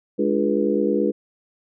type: harmonic tone with a mistuned harmonic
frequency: 69.3 Hz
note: C#2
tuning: in tune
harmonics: 3 / 4 / 5 / 6 / 7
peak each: -24 / -24 / -24 / -24 / -24 dBFS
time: 0.18-1.12 s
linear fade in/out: 20 ms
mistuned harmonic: 4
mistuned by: +96 cents
effects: none